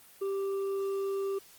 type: tone with hard clipping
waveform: triangle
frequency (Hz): 392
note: G4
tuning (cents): 0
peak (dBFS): -31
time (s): 0.21-1.39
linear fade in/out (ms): 10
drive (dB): 8
effects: white hiss -56 dBFS RMS until 1.58 s + Opus 24 kbps